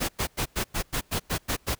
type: noise bursts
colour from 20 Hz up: pink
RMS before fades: -27 dBFS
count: 10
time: 0-1.753 s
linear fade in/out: 20 ms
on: 88 ms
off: 97 ms
effects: pink hiss -61 dBFS RMS until 1.79 s